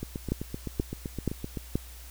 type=two click trains; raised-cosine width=3 ms; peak=-20 / -13 dBFS; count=13 / 4; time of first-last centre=0.03-1.572 / 0.32-1.755 s; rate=7.78 / 2.09 Hz; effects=added 60 Hz sine -44 dBFS peak until 2.1 s + white hiss -50 dBFS RMS until 2.1 s